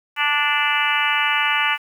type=harmonic tone; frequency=292.9 Hz; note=D4; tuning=5 cents flat; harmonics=3 / 4 / 5 / 6 / 7 / 8 / 9 / 10; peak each=-25 / -25 / -25 / -25 / -25 / -25 / -25 / -25 dBFS; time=0.16-1.78 s; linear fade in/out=50 ms; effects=8-bit